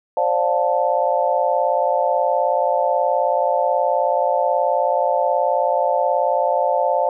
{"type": "chord", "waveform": "sine", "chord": "D minor seventh", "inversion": "third", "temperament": "just", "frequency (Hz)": [528.6, 587.3, 704.8, 881], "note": ["C5", "D5", "F5", "A5"], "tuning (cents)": [18, 0, 16, 2], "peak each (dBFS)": -21, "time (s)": [0.17, 7.09], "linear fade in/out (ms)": 2, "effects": []}